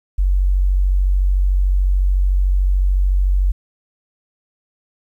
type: tone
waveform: sine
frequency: 46.84 Hz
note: F#1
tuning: 22 cents sharp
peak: -12 dBFS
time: 0.18-3.52 s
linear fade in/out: 10 ms
effects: 9-bit